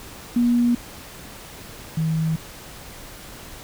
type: tone pair in turn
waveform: sine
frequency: 240 / 160.18 Hz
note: B3 / E3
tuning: -49 / -49 cents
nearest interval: perfect fifth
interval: 700 cents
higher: first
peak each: -15 / -19 dBFS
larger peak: first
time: 0.36-0.75 / 1.97-2.36 s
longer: neither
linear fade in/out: 5 ms
effects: pink hiss -40 dBFS RMS until 3.63 s